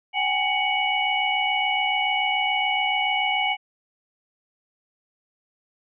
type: tone cluster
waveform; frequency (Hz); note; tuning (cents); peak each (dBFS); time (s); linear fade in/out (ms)
sine; 759 / 826 / 2241 / 2941; F#5 / G#5 / C#7 / F#7; +44 / -10 / +18 / -11; -27 / -27 / -24 / -27; 0.13-3.57; 50
effects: none